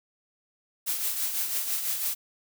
blue noise with tremolo, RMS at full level -27 dBFS, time 0.86-2.15 s, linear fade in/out 20 ms, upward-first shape triangle, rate 6 Hz, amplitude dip 55%, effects none

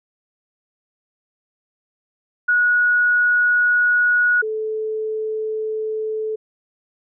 sine tone pair in turn, 1458 / 435.2 Hz, F#6 / A4, -26 / -19 cents, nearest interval octave + major sixth, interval 2093 cents, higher first, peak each -13 / -21 dBFS, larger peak first, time 2.48-4.42 / 4.42-6.36 s, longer neither, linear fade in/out 10 ms, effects none

